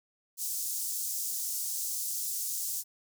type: high-pass noise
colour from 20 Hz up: pink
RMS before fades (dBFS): -34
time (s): 0.37-2.84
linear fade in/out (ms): 50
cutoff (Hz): 6100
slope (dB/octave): 24
effects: none